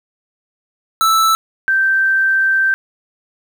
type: tone pair in turn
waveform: square / sine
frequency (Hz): 1318.5 / 1561.1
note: E6 / G6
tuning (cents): 0 / -8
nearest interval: minor third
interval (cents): 292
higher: second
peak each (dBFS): -11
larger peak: neither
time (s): 1.01-1.35 / 1.68-2.74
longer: second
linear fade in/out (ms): 0
effects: 8-bit